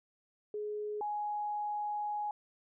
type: tone pair in turn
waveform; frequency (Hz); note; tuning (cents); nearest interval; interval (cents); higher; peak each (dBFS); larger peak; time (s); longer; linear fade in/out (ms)
sine; 420 / 834.4; G#4 / G#5; +19 / +8; octave; 1189; second; -35 / -33; second; 0.54-1.01 / 1.01-2.31; second; 2
effects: none